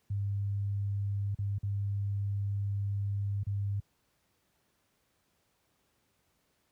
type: tone with dropouts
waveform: sine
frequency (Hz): 100.4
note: G2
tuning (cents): +42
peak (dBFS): -29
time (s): 0.1-3.8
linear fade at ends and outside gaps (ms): 5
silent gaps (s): 1.347-1.387 / 1.583-1.631 / 3.433-3.467
effects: pink hiss -74 dBFS RMS until 6.71 s + high-pass 60 Hz 12 dB/octave